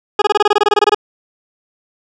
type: tone bursts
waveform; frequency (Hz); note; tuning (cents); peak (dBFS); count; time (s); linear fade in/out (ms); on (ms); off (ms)
20% pulse; 415.3; G#4; 0; -3; 15; 0.19-0.947; 5; 29; 23
effects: low-pass 4000 Hz 12 dB/octave